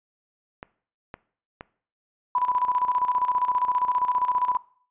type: clicks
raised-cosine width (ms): 0.5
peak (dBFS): -21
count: 3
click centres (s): 0.629 / 1.141 / 1.609
type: tone with tremolo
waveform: sine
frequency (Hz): 993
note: B5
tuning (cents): +9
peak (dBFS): -19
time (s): 2.35-4.57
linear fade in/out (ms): 2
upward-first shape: square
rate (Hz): 15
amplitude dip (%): 65
effects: noise-tail reverb RT60 0.5 s tail -20 dB re dry + resampled to 8000 Hz